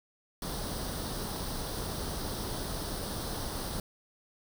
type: noise with comb filter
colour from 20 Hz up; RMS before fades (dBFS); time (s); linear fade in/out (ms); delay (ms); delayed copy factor
pink; -36; 0.42-3.8; 2; 0.21; +0.65
effects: none